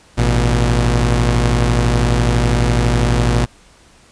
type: tone pair together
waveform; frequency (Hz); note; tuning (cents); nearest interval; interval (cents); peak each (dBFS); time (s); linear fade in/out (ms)
sawtooth; 53.98 / 120; A1 / B2; -32 / -49; octave + major second; 1383; -11; 0.17-3.46; 20
effects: pink hiss -48 dBFS RMS until 4.11 s + resampled to 22050 Hz